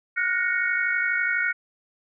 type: chord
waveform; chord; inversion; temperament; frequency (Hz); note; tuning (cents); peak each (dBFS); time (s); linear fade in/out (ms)
sine; Gb major seventh; third; equal with one note detuned; 1427.9 / 1480 / 1864.7 / 2217; F6 / Gb6 / Bb6 / Db7; +38 / 0 / 0 / 0; -27; 0.16-1.53; 20
effects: none